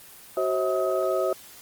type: tone cluster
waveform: sine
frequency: 375 / 535 / 643 / 1266 Hz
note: F#4 / C5 / E5 / D#6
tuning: +23 / +38 / -43 / +30 cents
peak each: -27 / -27 / -26 / -32 dBFS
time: 0.37-1.33 s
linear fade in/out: 2 ms
effects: white hiss -47 dBFS RMS until 1.61 s + Opus 24 kbps